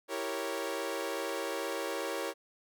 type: chord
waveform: sawtooth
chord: E diminished seventh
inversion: none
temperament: equal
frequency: 329.6 / 392 / 466.2 / 554.4 Hz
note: E4 / G4 / Bb4 / Db5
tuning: 0 / 0 / 0 / 0 cents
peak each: -37 / -36 / -35 / -34 dBFS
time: 0.08-2.34 s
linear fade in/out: 50 ms
effects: none